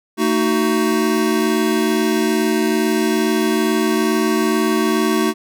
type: chord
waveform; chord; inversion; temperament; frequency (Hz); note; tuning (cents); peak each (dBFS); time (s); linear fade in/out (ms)
square; D# diminished; second; just; 224 / 311.1 / 373.4; A3 / D#4 / F#4; +31 / 0 / +16; -20; 0.17-5.34; 50
effects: none